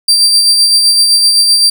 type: tone with tremolo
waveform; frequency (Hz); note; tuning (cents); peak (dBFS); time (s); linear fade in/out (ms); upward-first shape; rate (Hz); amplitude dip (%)
35% pulse; 4699; D8; 0; -3; 0.08-1.7; 5; sine; 7.8; 35
effects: none